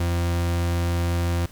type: tone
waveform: 40% pulse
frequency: 86.1 Hz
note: F2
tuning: 24 cents flat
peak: -20 dBFS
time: 0-1.46 s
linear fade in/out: 5 ms
effects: pink hiss -49 dBFS RMS until 1.51 s

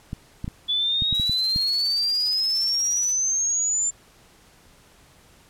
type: clicks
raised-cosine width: 5 ms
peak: -17 dBFS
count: 8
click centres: 0.131 / 0.444 / 0.479 / 1.022 / 1.127 / 1.198 / 1.296 / 1.561 s
type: exponential sweep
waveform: sine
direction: up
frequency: 3435 to 7240 Hz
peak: -20 dBFS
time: 0.68-3.91 s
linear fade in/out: 20 ms
type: noise with tremolo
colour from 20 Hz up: blue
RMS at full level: -37 dBFS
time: 1.14-3.13 s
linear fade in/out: 10 ms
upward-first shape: sine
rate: 17 Hz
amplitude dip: 60%
effects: pink hiss -54 dBFS RMS until 5.49 s + low-pass 12000 Hz 12 dB/octave

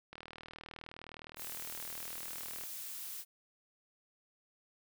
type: click train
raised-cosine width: 0.3 ms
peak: -31 dBFS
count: 100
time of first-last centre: 0.13-2.636 s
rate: 39.5 Hz
type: noise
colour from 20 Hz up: blue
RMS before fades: -44 dBFS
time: 1.36-3.25 s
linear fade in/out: 50 ms
effects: none

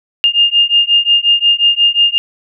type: beating tone pair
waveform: sine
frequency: 2818 / 2823.6 Hz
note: F7 / F7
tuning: +15 / +18 cents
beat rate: 5.6 Hz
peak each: -11 dBFS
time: 0.24-2.18 s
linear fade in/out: 0 ms
effects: none

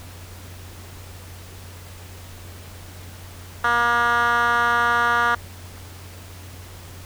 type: tone with band-pass filter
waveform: 10% pulse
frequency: 237.7 Hz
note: A#3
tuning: 34 cents sharp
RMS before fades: -19 dBFS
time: 3.64-5.35 s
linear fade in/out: 5 ms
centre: 1400 Hz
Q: 2.4
effects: added 90 Hz sine -39 dBFS peak until 7.05 s + pink hiss -43 dBFS RMS until 7.05 s

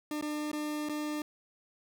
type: tone with dropouts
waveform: 40% pulse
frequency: 300.3 Hz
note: D4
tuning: 39 cents sharp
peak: -32 dBFS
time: 0.11-1.22 s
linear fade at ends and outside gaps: 2 ms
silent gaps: 0.212-0.224 / 0.516-0.53 / 0.888-0.894 s
effects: none

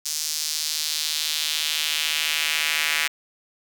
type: tone with high-pass filter sweep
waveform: square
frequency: 77 Hz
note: D#2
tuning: 17 cents flat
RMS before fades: -25 dBFS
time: 0.05-3.08 s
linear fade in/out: 10 ms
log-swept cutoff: 5700 to 2100 Hz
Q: 1.9
effects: none

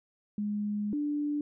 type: tone pair in turn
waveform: sine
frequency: 207.7 / 293.7 Hz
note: G#3 / D4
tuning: 0 / 0 cents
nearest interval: tritone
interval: 600 cents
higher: second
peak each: -29 / -28 dBFS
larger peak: second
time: 0.38-0.93 / 0.93-1.41 s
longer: first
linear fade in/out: 2 ms
effects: none

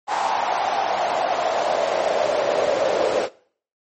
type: noise with high-pass filter sweep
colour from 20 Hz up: brown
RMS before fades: -21 dBFS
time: 0.07-3.29 s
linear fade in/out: 50 ms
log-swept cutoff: 850 to 510 Hz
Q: 5.6
effects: noise-tail reverb RT60 0.5 s tail -20 dB re dry + MP3 32 kbps

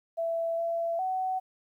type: tone with pitch steps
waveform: sine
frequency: 665 / 672 / 750 Hz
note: E5 / E5 / F#5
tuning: +15 / +33 / +23 cents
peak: -27 dBFS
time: 0.17-1.4 s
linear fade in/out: 20 ms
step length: 410 ms
effects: 11-bit

